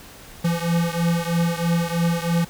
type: beating tone pair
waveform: square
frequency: 168.2 / 171.3 Hz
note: E3 / F3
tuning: +35 / -33 cents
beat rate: 3.1 Hz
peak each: -22 / -24 dBFS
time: 0.44-2.45 s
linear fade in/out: 10 ms
effects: pink hiss -43 dBFS RMS until 2.49 s